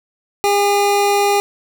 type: tone pair together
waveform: square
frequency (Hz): 404.2 / 813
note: G#4 / G#5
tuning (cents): -47 / -37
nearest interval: octave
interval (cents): 1210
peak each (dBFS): -16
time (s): 0.44-1.4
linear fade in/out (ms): 0
effects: none